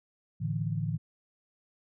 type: chord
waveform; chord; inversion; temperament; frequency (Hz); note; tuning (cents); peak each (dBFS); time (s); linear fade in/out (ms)
sine; A suspended fourth; none; just; 110 / 146.67 / 165; A2 / D3 / E3; 0 / -2 / +2; -33; 0.4-0.98; 20
effects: none